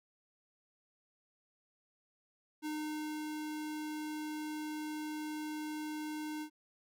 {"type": "tone with ADSR envelope", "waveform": "square", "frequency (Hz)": 305.4, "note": "D#4", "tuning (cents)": -32, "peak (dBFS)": -37, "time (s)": [2.62, 6.5], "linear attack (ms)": 37, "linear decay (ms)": 580, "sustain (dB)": -2, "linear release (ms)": 82, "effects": []}